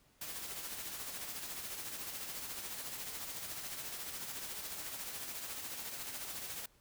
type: noise with tremolo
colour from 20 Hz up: white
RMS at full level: -42 dBFS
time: 0.21-6.66 s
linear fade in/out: 5 ms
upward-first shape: sine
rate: 14 Hz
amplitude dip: 40%
effects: pink hiss -69 dBFS RMS until 6.8 s